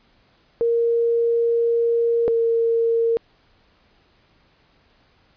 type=tone pair in turn; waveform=sine; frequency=466.2 / 460 Hz; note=A#4 / A#4; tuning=0 / -23 cents; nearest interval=unison; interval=23 cents; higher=first; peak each=-16 dBFS; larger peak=neither; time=0.61-2.28 / 2.28-3.17 s; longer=first; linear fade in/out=0 ms; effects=pink hiss -59 dBFS RMS until 5.36 s + resampled to 11025 Hz